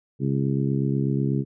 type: harmonic tone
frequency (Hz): 68.2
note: C#2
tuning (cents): -28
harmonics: 2 / 3 / 4 / 5 / 6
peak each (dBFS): -23 / -27 / -29 / -31 / -33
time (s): 0.19-1.45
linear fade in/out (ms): 50
effects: none